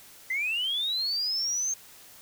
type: linear sweep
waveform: sine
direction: up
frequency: 1998 to 6420 Hz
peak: -25 dBFS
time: 0.3-1.74 s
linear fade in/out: 5 ms
effects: tanh soft clip ceiling -22 dBFS + white hiss -51 dBFS RMS until 2.21 s